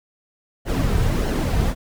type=noise with flanger; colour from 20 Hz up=brown; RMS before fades=-20 dBFS; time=0.65-1.75 s; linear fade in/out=50 ms; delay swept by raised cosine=0.83 to 3.63 ms; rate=1.6 Hz; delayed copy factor=-0.5; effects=none